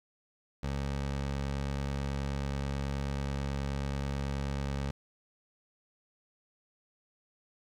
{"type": "tone", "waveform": "20% pulse", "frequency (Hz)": 69.3, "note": "C#2", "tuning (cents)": 0, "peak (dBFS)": -27, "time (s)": [0.63, 4.91], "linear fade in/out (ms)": 5, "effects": ["low-pass 7000 Hz 12 dB/octave", "10-bit"]}